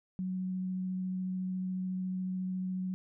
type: tone with vibrato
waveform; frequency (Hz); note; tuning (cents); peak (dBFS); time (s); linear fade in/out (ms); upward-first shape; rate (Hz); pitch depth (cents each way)
sine; 185.4; F#3; +4; -32; 0.19-2.94; 0; sine; 14; 8
effects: none